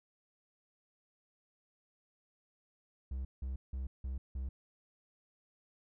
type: tone bursts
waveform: triangle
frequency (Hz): 65.41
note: C2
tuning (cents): 0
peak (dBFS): -34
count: 5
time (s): 3.11-4.49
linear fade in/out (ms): 5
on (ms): 140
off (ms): 170
effects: none